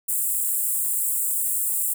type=high-pass noise; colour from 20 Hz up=pink; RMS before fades=-24 dBFS; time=0.08-1.94 s; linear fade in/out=10 ms; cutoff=7600 Hz; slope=96 dB/octave; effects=none